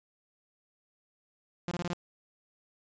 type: tone bursts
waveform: sawtooth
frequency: 174.61 Hz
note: F3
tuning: in tune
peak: -28 dBFS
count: 5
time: 1.68-1.932 s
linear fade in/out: 0 ms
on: 32 ms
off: 23 ms
effects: resampled to 16000 Hz